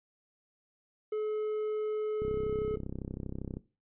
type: tone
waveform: triangle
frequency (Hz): 428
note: A4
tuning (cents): -48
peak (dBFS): -28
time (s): 1.12-2.76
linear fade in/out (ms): 5
type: click train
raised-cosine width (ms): 3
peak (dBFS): -25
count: 45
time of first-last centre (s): 2.22-3.57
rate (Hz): 32.6
effects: noise-tail reverb RT60 0.3 s tail -17 dB re dry + resampled to 8000 Hz